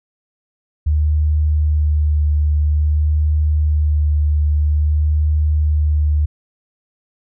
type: tone with vibrato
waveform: sine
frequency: 75.4 Hz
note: D2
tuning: 46 cents sharp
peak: -12 dBFS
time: 0.86-6.26 s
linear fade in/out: 10 ms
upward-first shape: sine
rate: 0.5 Hz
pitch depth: 16 cents each way
effects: none